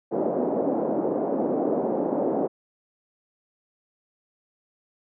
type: band-pass noise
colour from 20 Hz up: pink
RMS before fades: -25 dBFS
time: 0.11-2.48 s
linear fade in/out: 20 ms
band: 250 to 660 Hz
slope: 24 dB/octave
effects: none